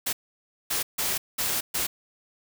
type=noise bursts at uneven times; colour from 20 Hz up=white; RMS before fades=-27 dBFS; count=5; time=0.06-0.13 / 0.7-0.83 / 0.98-1.18 / 1.38-1.61 / 1.74-1.87 s; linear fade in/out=10 ms; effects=none